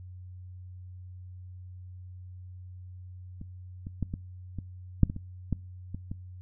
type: clicks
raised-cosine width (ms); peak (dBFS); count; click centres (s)
5; -27 / -26 / -17 / -20 / -23 / -6 / -20 / -24 / -15 / -24 / -23; 11; 3.414 / 3.869 / 4.027 / 4.139 / 4.587 / 5.033 / 5.099 / 5.164 / 5.527 / 5.946 / 6.115
effects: noise-tail reverb RT60 0.4 s tail -24 dB re dry + added 91 Hz sine -42 dBFS peak until 6.41 s